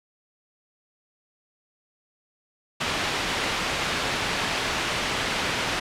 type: low-pass noise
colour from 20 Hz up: white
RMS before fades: -27 dBFS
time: 2.8-5.8 s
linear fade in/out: 10 ms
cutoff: 3100 Hz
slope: 12 dB/octave
effects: low-pass 12000 Hz 12 dB/octave